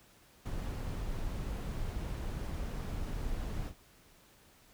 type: noise with ADSR envelope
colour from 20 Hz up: brown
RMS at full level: -35 dBFS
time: 0.45-3.74 s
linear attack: 14 ms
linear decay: 15 ms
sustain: -2 dB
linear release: 74 ms
effects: pink hiss -62 dBFS RMS until 4.73 s